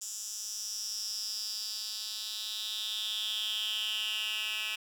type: tone with high-pass filter sweep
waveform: 10% pulse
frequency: 215.5 Hz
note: A3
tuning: 36 cents flat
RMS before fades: -36 dBFS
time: 0.01-4.76 s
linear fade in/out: 10 ms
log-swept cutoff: 6700 to 2500 Hz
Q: 5.6
effects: none